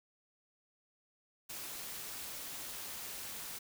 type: noise with amplitude modulation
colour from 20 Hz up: white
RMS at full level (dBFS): -42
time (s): 1.49-3.59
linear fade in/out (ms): 10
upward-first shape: sine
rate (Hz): 280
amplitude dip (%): 50
effects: none